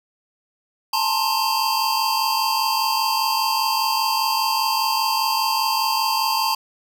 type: tone cluster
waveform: square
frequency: 869 / 914 / 1052 / 4720 Hz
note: A5 / A#5 / C6 / D8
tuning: -22 / -34 / +9 / +8 cents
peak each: -25 dBFS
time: 0.93-6.55 s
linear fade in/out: 5 ms
effects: none